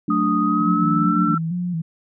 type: chord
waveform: sine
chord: D major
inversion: first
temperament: equal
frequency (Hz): 185 / 220 / 293.7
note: F#3 / A3 / D4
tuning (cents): 0 / 0 / 0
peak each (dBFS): -24 / -22 / -21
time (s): 0.08-1.35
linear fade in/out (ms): 5
type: tone with pitch glide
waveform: sine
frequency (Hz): 1244 to 1341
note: D#6 to E6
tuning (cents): -1 to +29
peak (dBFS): -20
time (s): 0.1-1.38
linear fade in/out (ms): 5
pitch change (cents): +130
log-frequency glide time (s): 0.4-1.17
type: tone with vibrato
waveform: sine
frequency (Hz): 170.2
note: F3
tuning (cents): -44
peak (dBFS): -21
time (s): 0.6-1.82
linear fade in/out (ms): 10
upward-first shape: square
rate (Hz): 2.2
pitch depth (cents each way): 73
effects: none